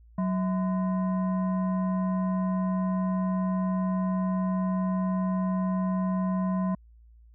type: tone with frequency modulation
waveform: sine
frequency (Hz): 186.4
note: F#3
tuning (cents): +13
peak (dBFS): -24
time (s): 0.18-6.75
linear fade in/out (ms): 5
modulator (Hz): 835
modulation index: 0.5
effects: added 57 Hz sine -51 dBFS peak until 7.34 s